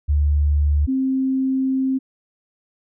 sine tone pair in turn, 73.3 / 264.1 Hz, D2 / C4, -3 / +16 cents, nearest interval octave + minor seventh, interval 2219 cents, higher second, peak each -14 / -17 dBFS, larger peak first, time 0.08-0.87 / 0.87-1.99 s, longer second, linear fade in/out 20 ms, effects none

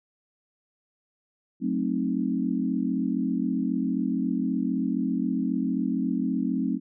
sine chord, F# diminished seventh, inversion none, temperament equal with one note detuned, 185 / 220 / 263.9 / 311.1 Hz, F#3 / A3 / C4 / Eb4, 0 / 0 / +15 / 0 cents, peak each -30 / -29 / -27 / -32 dBFS, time 1.6-6.8 s, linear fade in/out 50 ms, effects none

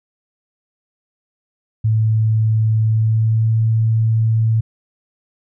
sine tone with pitch glide, 110 to 111.86 Hz, A2 to A2, 0 to +29 cents, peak -12 dBFS, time 1.84-4.61 s, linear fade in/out 10 ms, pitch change +29 cents, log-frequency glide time 2.82-3.55 s, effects none

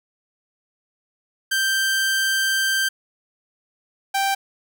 sawtooth tone pair in turn, 1568 / 784 Hz, G6 / G5, 0 / 0 cents, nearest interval octave, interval 1200 cents, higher first, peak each -15 dBFS, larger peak neither, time 1.51-2.89 / 4.14-4.35 s, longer first, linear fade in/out 10 ms, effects none

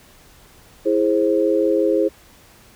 sine chord, E augmented, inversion none, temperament equal with one note detuned, 329.6 / 415.3 / 528.4 Hz, E4 / G#4 / B#4, 0 / 0 / +17 cents, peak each -19 dBFS, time 0.85-2.09 s, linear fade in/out 20 ms, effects pink hiss -49 dBFS RMS until 2.75 s

